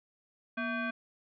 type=tone with frequency modulation; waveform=sine; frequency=659.3 Hz; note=E5; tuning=in tune; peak=-31 dBFS; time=0.57-0.91 s; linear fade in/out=10 ms; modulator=899 Hz; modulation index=1.8; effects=none